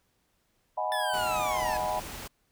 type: chord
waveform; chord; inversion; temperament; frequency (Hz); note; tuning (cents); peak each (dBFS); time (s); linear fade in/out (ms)
sine; G# minor seventh; second; equal; 622.3 / 740 / 830.6 / 987.8; D#5 / F#5 / G#5 / B5; 0 / 0 / 0 / 0; -33; 0.77-2; 10
type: linear sweep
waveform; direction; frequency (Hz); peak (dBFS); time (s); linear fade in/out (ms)
25% pulse; down; 1760 to 831; -28; 0.92-1.77; 0
type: noise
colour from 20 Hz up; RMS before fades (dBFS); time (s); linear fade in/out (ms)
pink; -40; 1.13-2.28; 10
effects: pink hiss -72 dBFS RMS until 2.51 s